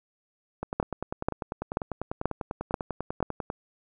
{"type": "two click trains", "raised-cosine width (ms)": 1, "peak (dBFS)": [-10, -17], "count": [6, 30], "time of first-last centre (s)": [[0.8, 3.227], [0.63, 3.501]], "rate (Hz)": [2.06, 10.1], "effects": []}